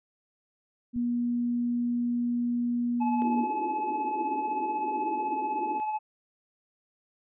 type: tone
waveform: sine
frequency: 240.4 Hz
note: B3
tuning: 46 cents flat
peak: -25 dBFS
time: 0.93-3.47 s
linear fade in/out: 50 ms
type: click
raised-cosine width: 5 ms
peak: -31 dBFS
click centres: 0.962 s
type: tone with tremolo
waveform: triangle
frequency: 858 Hz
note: A5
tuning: 44 cents flat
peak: -24 dBFS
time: 3-5.99 s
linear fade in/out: 20 ms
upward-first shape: triangle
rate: 16 Hz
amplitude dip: 45%
type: band-pass noise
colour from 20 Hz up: white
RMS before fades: -37 dBFS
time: 3.22-5.8 s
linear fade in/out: 0 ms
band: 270 to 380 Hz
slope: 48 dB/octave
effects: resampled to 8000 Hz